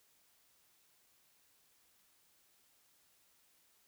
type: silence
effects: white hiss -71 dBFS RMS until 3.87 s